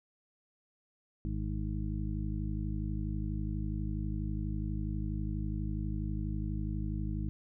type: harmonic tone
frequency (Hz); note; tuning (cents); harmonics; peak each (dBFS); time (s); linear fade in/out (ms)
52.2; G#1; +10; 1 / 2 / 3 / 4 / 6; -35 / -38 / -40 / -41 / -43; 1.25-7.29; 0
effects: none